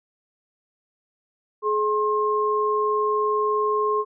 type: tone pair together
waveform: sine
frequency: 423.8 / 1067 Hz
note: G#4 / C6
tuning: +35 / +34 cents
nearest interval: octave + major third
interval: 1599 cents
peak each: -22 dBFS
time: 1.62-4.05 s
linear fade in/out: 50 ms
effects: none